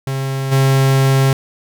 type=tone with level steps; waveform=45% pulse; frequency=134.7 Hz; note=C#3; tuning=49 cents flat; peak=-18 / -10 dBFS; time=0.07-1.33 s; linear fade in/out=2 ms; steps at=0.51 s; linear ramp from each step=20 ms; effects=none